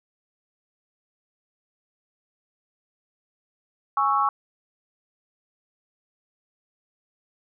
sine chord, C# minor, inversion second, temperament equal, 830.6 / 1108.7 / 1318.5 Hz, G#5 / C#6 / E6, 0 / 0 / 0 cents, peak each -25 / -21 / -25 dBFS, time 3.97-4.29 s, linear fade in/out 2 ms, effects none

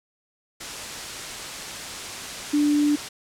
sine tone in noise, 293.7 Hz, D4, in tune, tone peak -17 dBFS, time 2.53-2.96 s, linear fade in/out 10 ms, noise white, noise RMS -33 dBFS, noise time 0.6-3.09 s, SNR +13 dB, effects low-pass 8000 Hz 12 dB/octave

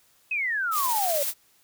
sine exponential sweep, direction down, 2600 to 554.4 Hz, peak -24 dBFS, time 0.31-1.23 s, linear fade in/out 5 ms
blue noise with tremolo, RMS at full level -27 dBFS, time 0.71-1.34 s, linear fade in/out 50 ms, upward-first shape sine, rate 16 Hz, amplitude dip 30%
effects white hiss -62 dBFS RMS until 1.63 s

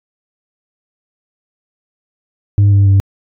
sine tone with pitch steps, 101.3 / 99.56 / 97.85 Hz, G#2 / G2 / G2, -43 / +27 / -3 cents, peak -3 dBFS, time 2.58-3 s, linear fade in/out 0 ms, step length 140 ms, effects tanh soft clip ceiling -5 dBFS

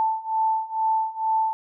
sine beating tone pair, 882 / 884.2 Hz, A5 / A5, +4 / +8 cents, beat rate 2.2 Hz, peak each -25 / -23 dBFS, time 0-1.53 s, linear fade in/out 0 ms, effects none

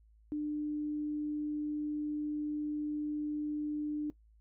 sine tone, 298.8 Hz, D4, 30 cents sharp, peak -32 dBFS, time 0.32-4.1 s, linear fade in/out 0 ms, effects noise-tail reverb RT60 0.1 s tail -19 dB re dry + added 54 Hz sine -60 dBFS peak until 4.4 s

